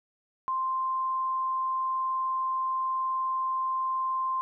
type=tone; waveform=sine; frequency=1046.5 Hz; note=C6; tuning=in tune; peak=-26 dBFS; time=0.48-4.41 s; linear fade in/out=0 ms; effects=none